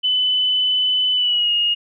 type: tone with pitch glide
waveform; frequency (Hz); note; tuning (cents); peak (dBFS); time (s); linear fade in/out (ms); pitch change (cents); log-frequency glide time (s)
sine; 3009 to 2860; F#7 to F7; +28 to +41; -15; 0.03-1.75; 20; -87; 1.13-1.52
effects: none